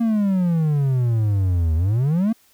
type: exponential two-way sweep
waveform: triangle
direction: down then up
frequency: 234.7 to 77.78 to 234.7 Hz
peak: -14 dBFS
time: 0-2.33 s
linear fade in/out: 10 ms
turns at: 1.75 s
effects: white hiss -57 dBFS RMS until 2.53 s